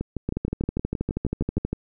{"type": "two click trains", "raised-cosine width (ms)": 3, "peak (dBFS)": [-12, -14], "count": [19, 11], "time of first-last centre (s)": [[0.29, 1.73], [0.01, 1.58]], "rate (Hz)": [12.5, 6.37], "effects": []}